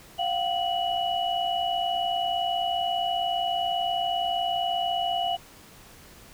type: tone cluster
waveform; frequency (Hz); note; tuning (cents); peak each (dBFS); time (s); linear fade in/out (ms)
sine; 699 / 759 / 2936; F5 / F#5 / F#7; +1 / +44 / -14; -27 / -29 / -30; 0.18-5.37; 20
effects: pink hiss -50 dBFS RMS until 6.33 s